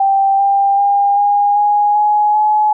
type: tone with pitch steps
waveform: sine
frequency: 784 / 794.5 / 805.1 / 815.9 / 826.8 / 837.8 / 849.1 Hz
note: G5 / G5 / G5 / G#5 / G#5 / G#5 / G#5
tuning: 0 / +23 / +46 / -31 / -8 / +15 / +38 cents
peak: -9 dBFS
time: 0-2.73 s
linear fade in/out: 5 ms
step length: 390 ms
effects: none

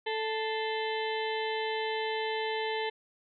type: harmonic tone with a mistuned harmonic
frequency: 440 Hz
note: A4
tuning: in tune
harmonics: 1 / 2 / 4 / 5 / 6 / 7 / 8 / 9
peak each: -33 / -35 / -40 / -40 / -45 / -42 / -45 / -45 dBFS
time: 0.06-2.9 s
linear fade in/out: 10 ms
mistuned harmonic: 5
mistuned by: -89 cents
effects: none

